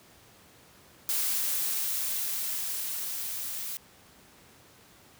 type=noise with level ramp; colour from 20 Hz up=blue; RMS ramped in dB=-28 to -36 dBFS; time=1.09-3.77 s; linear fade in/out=0 ms; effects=pink hiss -56 dBFS RMS until 5.19 s + high-pass 80 Hz 12 dB/octave